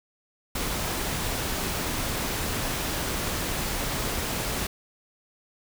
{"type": "noise", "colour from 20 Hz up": "pink", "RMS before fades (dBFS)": -29, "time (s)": [0.55, 4.67], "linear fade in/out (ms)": 5, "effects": []}